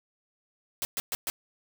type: noise bursts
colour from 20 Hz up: white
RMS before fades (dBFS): -31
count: 4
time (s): 0.82-1.3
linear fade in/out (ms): 0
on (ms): 30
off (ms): 120
effects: none